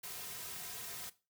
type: noise with comb filter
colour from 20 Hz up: white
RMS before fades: -45 dBFS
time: 0.03-1.1 s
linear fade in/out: 10 ms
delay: 3.5 ms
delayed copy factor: -0.7
effects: noise-tail reverb RT60 0.3 s tail -17 dB re dry